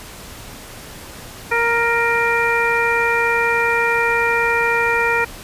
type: harmonic tone with a mistuned harmonic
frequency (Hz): 466.2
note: A#4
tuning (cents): 0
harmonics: 1 / 2 / 3 / 4 / 5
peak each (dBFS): -21 / -21 / -21 / -21 / -21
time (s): 1.51-5.25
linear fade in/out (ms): 10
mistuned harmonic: 5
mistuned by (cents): +38
effects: pink hiss -36 dBFS RMS until 5.43 s + resampled to 32000 Hz